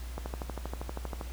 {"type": "click train", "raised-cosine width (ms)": 1, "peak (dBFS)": -22, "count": 14, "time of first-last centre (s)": [0.18, 1.212], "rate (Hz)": 12.6, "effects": ["added 60 Hz sine -37 dBFS peak until 1.32 s", "pink hiss -50 dBFS RMS until 1.32 s"]}